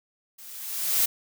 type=noise with level ramp; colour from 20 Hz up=blue; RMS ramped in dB=-46 to -20 dBFS; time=0.38-1.06 s; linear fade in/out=10 ms; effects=none